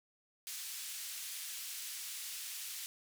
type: band-pass noise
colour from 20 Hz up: white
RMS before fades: -44 dBFS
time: 0.47-2.86 s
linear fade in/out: 0 ms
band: 2300 to 13000 Hz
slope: 12 dB/octave
effects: none

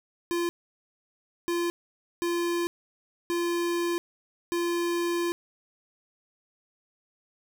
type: tone bursts at uneven times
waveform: square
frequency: 344.5 Hz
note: F4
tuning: 24 cents flat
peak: -26 dBFS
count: 5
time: 0.31-0.49 / 1.48-1.7 / 2.22-2.67 / 3.3-3.98 / 4.52-5.32 s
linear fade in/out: 0 ms
effects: none

